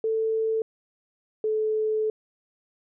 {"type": "tone pair in turn", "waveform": "sine", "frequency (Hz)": [443.5, 433.4], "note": ["A4", "A4"], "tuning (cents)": [14, -26], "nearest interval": "unison", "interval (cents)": 40, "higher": "first", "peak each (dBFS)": [-22, -22], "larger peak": "neither", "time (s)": [[0.04, 0.62], [1.44, 2.1]], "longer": "second", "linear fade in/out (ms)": 2, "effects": []}